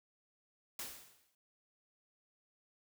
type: noise with exponential decay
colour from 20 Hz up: white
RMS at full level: -41 dBFS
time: 0.79-1.35 s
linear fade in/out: 2 ms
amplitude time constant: 120 ms
effects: none